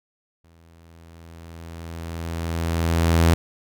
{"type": "tone with exponential growth", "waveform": "sawtooth", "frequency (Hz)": 83.1, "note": "E2", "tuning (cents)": 15, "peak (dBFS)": -9, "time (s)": [0.44, 3.34], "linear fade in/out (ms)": 0, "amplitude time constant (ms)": 630, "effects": []}